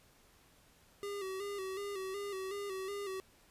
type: tone with vibrato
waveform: square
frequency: 392 Hz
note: G4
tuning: in tune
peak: -39 dBFS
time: 1.03-3.2 s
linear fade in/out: 0 ms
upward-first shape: square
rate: 2.7 Hz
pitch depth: 55 cents each way
effects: pink hiss -65 dBFS RMS until 3.5 s + resampled to 32000 Hz